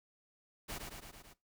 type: noise with echo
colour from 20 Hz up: pink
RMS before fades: -42 dBFS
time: 0.68-0.79 s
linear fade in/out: 20 ms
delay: 110 ms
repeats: 5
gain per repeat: -3 dB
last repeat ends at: 1.34 s
effects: noise-tail reverb RT60 0.2 s tail -18 dB re dry